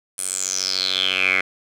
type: tone with band-pass filter sweep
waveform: 10% pulse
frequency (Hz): 93.9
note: F#2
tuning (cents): +26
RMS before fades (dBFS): -22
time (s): 0.18-1.41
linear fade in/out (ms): 5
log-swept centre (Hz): 9700 to 2000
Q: 7.5
effects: none